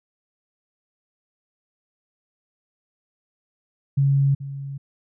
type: tone with echo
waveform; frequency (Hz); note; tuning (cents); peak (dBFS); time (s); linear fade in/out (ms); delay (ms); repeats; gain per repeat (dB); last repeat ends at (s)
sine; 138.59; C#3; 0; -15; 3.97-4.35; 10; 430; 1; -14; 4.78
effects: none